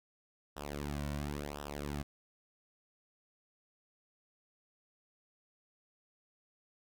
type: tone with flanger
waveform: sawtooth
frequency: 72.6 Hz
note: D2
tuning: 19 cents flat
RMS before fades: -40 dBFS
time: 0.56-2.03 s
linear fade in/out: 10 ms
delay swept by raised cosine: 0.45 to 2.45 ms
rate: 0.95 Hz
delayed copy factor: -0.85
effects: none